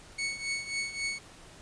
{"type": "tone with tremolo", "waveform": "sawtooth", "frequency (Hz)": 2217, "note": "C#7", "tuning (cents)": 0, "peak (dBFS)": -25, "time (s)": [0.18, 1.19], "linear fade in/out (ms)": 10, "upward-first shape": "triangle", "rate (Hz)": 3.7, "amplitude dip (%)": 80, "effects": ["pink hiss -52 dBFS RMS until 1.61 s", "resampled to 22050 Hz"]}